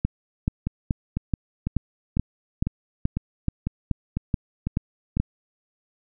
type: two click trains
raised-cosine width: 5 ms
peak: -12 / -9 dBFS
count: 10 / 13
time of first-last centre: 0.67-5.17 / 0.05-5.2 s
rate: 2 / 2.33 Hz
effects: none